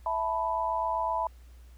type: chord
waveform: sine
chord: E suspended fourth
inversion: none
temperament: equal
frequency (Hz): 659.3 / 880 / 987.8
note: E5 / A5 / B5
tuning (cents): 0 / 0 / 0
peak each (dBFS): -33 / -32 / -29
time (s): 0.06-1.27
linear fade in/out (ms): 2
effects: added 60 Hz sine -48 dBFS peak until 1.77 s + pink hiss -64 dBFS RMS until 1.77 s